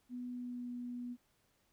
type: tone with pitch glide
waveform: sine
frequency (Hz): 246.9 to 244.1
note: B3 to B3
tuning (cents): 0 to -20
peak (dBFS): -40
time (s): 0.09-1.17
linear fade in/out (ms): 50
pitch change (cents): -20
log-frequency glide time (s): 0.31-0.7
effects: pink hiss -75 dBFS RMS until 1.72 s